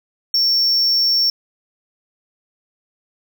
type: tone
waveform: triangle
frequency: 5460 Hz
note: F8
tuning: 40 cents flat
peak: -12 dBFS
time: 0.34-1.3 s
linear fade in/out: 2 ms
effects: none